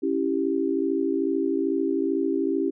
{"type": "chord", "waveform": "sine", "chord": "C# diminished", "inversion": "none", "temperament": "equal with one note detuned", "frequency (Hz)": [276.2, 329.6, 392], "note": ["C#4", "E4", "G4"], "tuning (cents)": [-6, 0, 0], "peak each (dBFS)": -26, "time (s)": [0.02, 2.71], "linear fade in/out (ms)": 20, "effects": []}